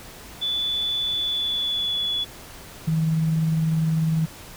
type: tone with pitch glide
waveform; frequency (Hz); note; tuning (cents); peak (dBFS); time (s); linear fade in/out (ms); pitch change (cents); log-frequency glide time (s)
sine; 3470 to 3414; A7 to G#7; -25 to +47; -22; 0.41-2.25; 20; -28; 1.08-2.04
type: tone with tremolo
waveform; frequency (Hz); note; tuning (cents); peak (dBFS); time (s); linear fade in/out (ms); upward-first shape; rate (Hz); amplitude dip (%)
sine; 160; D#3; +49; -17; 2.87-4.26; 10; triangle; 20; 35
effects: pink hiss -42 dBFS RMS until 4.56 s